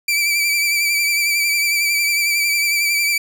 sawtooth tone with vibrato, 2328 Hz, D7, 16 cents flat, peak -12 dBFS, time 0.08-3.18 s, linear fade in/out 5 ms, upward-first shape sine, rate 11 Hz, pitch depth 37 cents each way, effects none

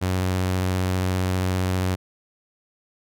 sawtooth tone with vibrato, 92.5 Hz, F#2, in tune, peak -17 dBFS, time 0.01-1.96 s, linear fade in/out 20 ms, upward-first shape triangle, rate 15 Hz, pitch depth 22 cents each way, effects none

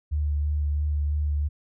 sine tone with vibrato, 73.9 Hz, D2, 11 cents sharp, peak -22 dBFS, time 0.11-1.49 s, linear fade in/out 20 ms, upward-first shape sine, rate 3 Hz, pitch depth 19 cents each way, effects none

